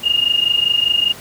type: tone pair together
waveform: sine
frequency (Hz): 2830 / 2855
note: F7 / F7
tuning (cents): +22 / +37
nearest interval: unison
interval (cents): 15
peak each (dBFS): -16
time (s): 0.03-1.13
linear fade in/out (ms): 20
effects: pink hiss -36 dBFS RMS until 1.2 s + high-pass 80 Hz 12 dB/octave